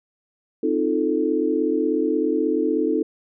sine chord, F dominant seventh, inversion second, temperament equal with one note detuned, 261.6 / 311.1 / 347.6 / 440 Hz, C4 / Eb4 / F4 / A4, 0 / 0 / -8 / 0 cents, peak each -26 / -22 / -26 / -23 dBFS, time 0.63-3.03 s, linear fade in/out 5 ms, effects none

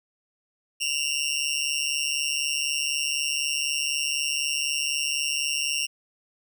20% pulse tone with amplitude modulation, 2784 Hz, F7, 6 cents flat, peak -16 dBFS, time 0.8-5.87 s, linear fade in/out 20 ms, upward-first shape sine, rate 144 Hz, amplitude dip 90%, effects none

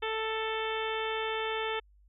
harmonic tone, 441.3 Hz, A4, 5 cents sharp, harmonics 1 / 2 / 3 / 4 / 5 / 6 / 7 / 8, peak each -34 / -37 / -39 / -40 / -41 / -42 / -42 / -43 dBFS, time 0.02-1.8 s, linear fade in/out 10 ms, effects added 50 Hz sine -58 dBFS peak until 2.08 s

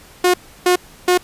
sawtooth tone bursts, 360 Hz, F#4, 47 cents flat, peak -7 dBFS, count 3, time 0.24-1.177 s, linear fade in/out 5 ms, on 99 ms, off 320 ms, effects pink hiss -44 dBFS RMS until 1.23 s + resampled to 32000 Hz

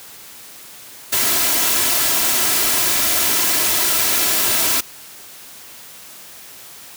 white noise with comb filter, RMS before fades -17 dBFS, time 1.12-4.81 s, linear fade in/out 10 ms, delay 3 ms, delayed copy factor +0.5, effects white hiss -39 dBFS RMS until 6.96 s + high-pass 80 Hz 12 dB/octave

